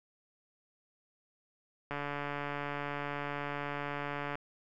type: click train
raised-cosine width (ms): 0.5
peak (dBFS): -22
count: 353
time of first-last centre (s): 1.91-4.354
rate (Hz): 144
effects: none